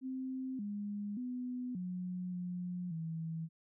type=tone with pitch steps; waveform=sine; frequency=260.7 / 205.1 / 249.5 / 181.2 / 178.8 / 162.6 Hz; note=C4 / G#3 / B3 / F#3 / F3 / E3; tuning=-6 / -21 / +18 / -36 / +41 / -23 cents; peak=-37 dBFS; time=0.01-3.49 s; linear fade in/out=50 ms; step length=580 ms; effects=none